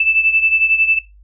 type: beating tone pair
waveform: sine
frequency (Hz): 2637 / 2648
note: E7 / E7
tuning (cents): 0 / +7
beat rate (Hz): 11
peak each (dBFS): -13 / -18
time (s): 0-0.99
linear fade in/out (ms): 5
effects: noise-tail reverb RT60 0.2 s tail -17 dB re dry + added 50 Hz sine -42 dBFS peak until 1.23 s